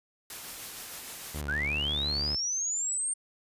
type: noise with tremolo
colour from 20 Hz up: white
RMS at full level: -40 dBFS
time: 0.3-1.41 s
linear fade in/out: 2 ms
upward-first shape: sine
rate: 6.5 Hz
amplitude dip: 25%
type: tone with vibrato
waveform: sawtooth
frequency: 73 Hz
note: D2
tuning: 10 cents flat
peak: -30 dBFS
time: 1.34-2.36 s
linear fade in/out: 10 ms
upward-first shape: sine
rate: 5.6 Hz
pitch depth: 45 cents each way
type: linear sweep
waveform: sine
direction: up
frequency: 1400 to 8800 Hz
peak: -28 dBFS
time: 1.48-3.14 s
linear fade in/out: 10 ms
effects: resampled to 32000 Hz